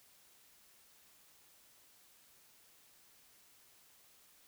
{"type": "silence", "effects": ["white hiss -65 dBFS RMS until 4.47 s"]}